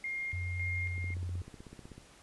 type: tone with tremolo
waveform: sine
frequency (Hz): 2125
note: C7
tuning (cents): +26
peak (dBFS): -34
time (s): 0.04-1.14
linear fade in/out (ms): 2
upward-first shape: square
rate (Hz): 1.8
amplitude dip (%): 50
type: tone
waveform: sine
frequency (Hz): 89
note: F2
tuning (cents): +33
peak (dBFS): -34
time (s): 0.33-1.42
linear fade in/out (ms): 0
type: click train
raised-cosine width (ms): 3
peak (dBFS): -35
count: 17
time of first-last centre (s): 0.98-1.98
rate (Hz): 16
effects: pink hiss -58 dBFS RMS until 2.22 s + resampled to 24000 Hz